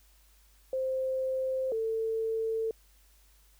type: tone pair in turn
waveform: sine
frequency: 523.3 / 446.8 Hz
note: C5 / A4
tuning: 0 / +27 cents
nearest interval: minor third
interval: 273 cents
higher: first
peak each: -28 dBFS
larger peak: neither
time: 0.73-1.72 / 1.72-2.71 s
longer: neither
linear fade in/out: 2 ms
effects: added 50 Hz sine -60 dBFS peak until 3.59 s + white hiss -65 dBFS RMS until 3.59 s